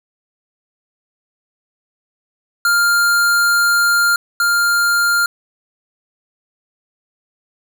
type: tone pair in turn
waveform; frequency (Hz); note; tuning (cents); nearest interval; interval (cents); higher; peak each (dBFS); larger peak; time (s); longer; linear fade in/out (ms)
square; 1400 / 1400; F6 / F6; +4 / +4; unison; 0; neither; -12 / -13; first; 2.65-4.16 / 4.4-5.26; first; 2
effects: 9-bit